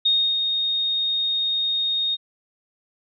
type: tone with ADSR envelope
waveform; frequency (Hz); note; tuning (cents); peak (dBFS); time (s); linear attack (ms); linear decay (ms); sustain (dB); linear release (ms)
sine; 3709; A#7; -9; -15; 0.05-2.17; 10; 300; -5; 34
effects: none